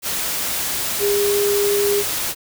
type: tone in noise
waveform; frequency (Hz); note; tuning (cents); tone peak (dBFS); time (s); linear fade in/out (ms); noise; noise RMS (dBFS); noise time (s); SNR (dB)
sine; 406.9; G#4; -35; -16; 0.99-2.04; 50; white; -23; 0.02-2.35; +4
effects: none